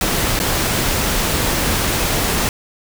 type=noise with dropouts; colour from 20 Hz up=pink; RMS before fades=-18 dBFS; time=0.01-2.49 s; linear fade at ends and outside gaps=1 ms; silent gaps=0.391-0.4 s; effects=none